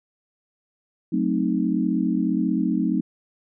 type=chord; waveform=sine; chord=F# diminished seventh; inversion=none; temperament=equal; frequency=185 / 220 / 261.6 / 311.1 Hz; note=F#3 / A3 / C4 / Eb4; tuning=0 / 0 / 0 / 0 cents; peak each=-25 dBFS; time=1.12-3.01 s; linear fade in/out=10 ms; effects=none